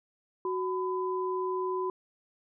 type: tone pair together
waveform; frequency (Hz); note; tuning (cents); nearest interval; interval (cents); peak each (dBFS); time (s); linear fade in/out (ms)
sine; 371.1 / 1005; F#4 / B5; +5 / +30; octave + perfect fourth; 1725; -30 / -33; 0.45-1.9; 2
effects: none